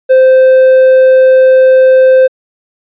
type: tone with hard clipping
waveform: sine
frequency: 520 Hz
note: C5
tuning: 11 cents flat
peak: -3 dBFS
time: 0.09-2.28 s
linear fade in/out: 20 ms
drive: 3 dB
effects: resampled to 8000 Hz